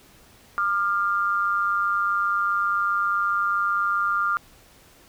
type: tone pair together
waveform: sine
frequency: 1200 / 1392.4 Hz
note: D6 / F6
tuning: +37 / -6 cents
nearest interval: minor third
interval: 257 cents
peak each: -23 / -23 dBFS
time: 0.58-4.37 s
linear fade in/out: 0 ms
effects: pink hiss -53 dBFS RMS until 5.08 s